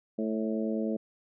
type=harmonic tone with a mistuned harmonic; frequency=110 Hz; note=A2; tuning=in tune; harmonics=2 / 3 / 4 / 5 / 6; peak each=-30 / -35 / -36 / -37 / -41 dBFS; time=0.18-0.97 s; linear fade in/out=10 ms; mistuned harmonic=6; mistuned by=-24 cents; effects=none